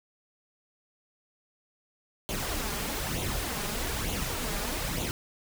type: noise with flanger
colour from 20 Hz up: pink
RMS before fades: -32 dBFS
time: 2.29-5.11 s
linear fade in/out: 0 ms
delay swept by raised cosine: 0.29 to 4.99 ms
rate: 1.1 Hz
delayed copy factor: +0.6
effects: none